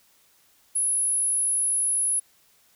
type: tone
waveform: sine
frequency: 10548 Hz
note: E9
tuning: in tune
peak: -21 dBFS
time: 0.75-2.2 s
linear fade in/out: 10 ms
effects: white hiss -61 dBFS RMS until 2.75 s